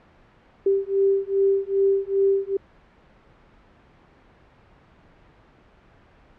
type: beating tone pair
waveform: sine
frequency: 390.9 / 393.4 Hz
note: G4 / G4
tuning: -5 / +6 cents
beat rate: 2.5 Hz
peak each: -21 dBFS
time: 0.66-2.57 s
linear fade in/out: 5 ms
effects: pink hiss -54 dBFS RMS until 6.38 s + low-pass 2000 Hz 12 dB/octave